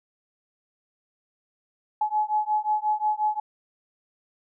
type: beating tone pair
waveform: sine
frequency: 848 / 853.6 Hz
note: G#5 / G#5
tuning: +36 / +47 cents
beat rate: 5.6 Hz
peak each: -25 dBFS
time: 2.01-3.4 s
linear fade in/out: 5 ms
effects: none